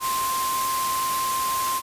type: tone in noise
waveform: sine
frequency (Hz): 1049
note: C6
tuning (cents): +4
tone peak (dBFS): -23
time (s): 0-1.82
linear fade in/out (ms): 50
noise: white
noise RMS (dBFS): -29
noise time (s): 0-1.82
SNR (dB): +3
effects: resampled to 32000 Hz